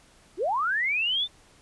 sine linear sweep, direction up, 303.2 to 3623 Hz, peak -23 dBFS, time 0.37-1.28 s, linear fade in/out 50 ms, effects pink hiss -57 dBFS RMS until 1.61 s + resampled to 24000 Hz

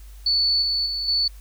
sine tone with level steps, 4463 Hz, C#8, 11 cents sharp, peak -17 / -20 / -24 / -18 dBFS, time 0.26-1.28 s, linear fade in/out 5 ms, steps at 0.62 / 0.86 / 1.08 s, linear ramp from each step 2 ms, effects added 50 Hz sine -39 dBFS peak until 1.4 s + white hiss -54 dBFS RMS until 1.4 s

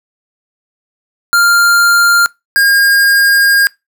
square tone pair in turn, 1396.9 / 1618.8 Hz, F6 / G#6, 0 / -45 cents, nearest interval minor third, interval 255 cents, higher second, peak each -7 dBFS, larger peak neither, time 1.33-2.26 / 2.56-3.67 s, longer second, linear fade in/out 0 ms, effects noise-tail reverb RT60 0.2 s tail -23 dB re dry

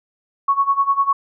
sine tone with tremolo, 1108.7 Hz, C#6, in tune, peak -11 dBFS, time 0.48-1.13 s, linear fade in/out 5 ms, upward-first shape sine, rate 10 Hz, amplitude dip 85%, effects none

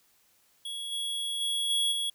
square tone with level steps, 3340 Hz, G#7, 9 cents sharp, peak -35 / -31 / -28 / -25 / -29 dBFS, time 0.65-2.1 s, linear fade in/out 5 ms, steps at 0.91 / 1.4 / 1.69 / 1.91 s, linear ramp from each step 20 ms, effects white hiss -66 dBFS RMS until 2.14 s

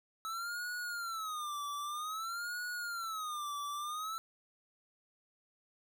square tone with vibrato, 1299 Hz, E6, 26 cents flat, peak -38 dBFS, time 0.25-4.18 s, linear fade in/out 0 ms, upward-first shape sine, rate 0.52 Hz, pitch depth 200 cents each way, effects none

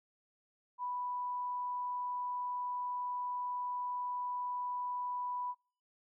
sine tone, 987.8 Hz, B5, in tune, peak -35 dBFS, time 0.78-5.55 s, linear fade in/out 50 ms, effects noise-tail reverb RT60 0.4 s tail -25 dB re dry

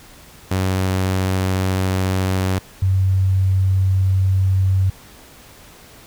sawtooth / sine tone pair in turn, 94 / 94.98 Hz, F#2 / F#2, +28 / +46 cents, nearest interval unison, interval 18 cents, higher second, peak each -13 dBFS, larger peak neither, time 0.51-2.59 / 2.82-4.9 s, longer neither, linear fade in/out 5 ms, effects pink hiss -44 dBFS RMS until 6.06 s

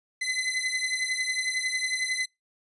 sawtooth beating tone pair, 2025 / 2036 Hz, B6 / C7, +43 / -48 cents, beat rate 11 Hz, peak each -26 dBFS, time 0.21-2.26 s, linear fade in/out 10 ms, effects noise-tail reverb RT60 0.2 s tail -26 dB re dry + resampled to 24000 Hz

